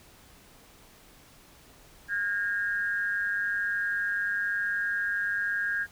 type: tone with amplitude modulation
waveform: sine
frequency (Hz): 1626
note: G#6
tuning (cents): -37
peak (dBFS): -23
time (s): 2.08-5.87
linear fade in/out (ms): 50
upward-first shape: sine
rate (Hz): 199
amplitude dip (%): 70
effects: pink hiss -55 dBFS RMS until 5.91 s